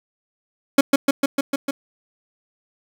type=tone with echo; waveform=30% pulse; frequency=277.2 Hz; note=C#4; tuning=in tune; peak=-6 dBFS; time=0.78-0.81 s; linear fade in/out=5 ms; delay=150 ms; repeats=6; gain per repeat=-2 dB; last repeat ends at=1.71 s; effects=none